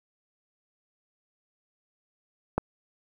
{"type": "click", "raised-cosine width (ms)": 1, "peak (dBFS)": -10, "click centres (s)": 2.58, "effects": ["8-bit"]}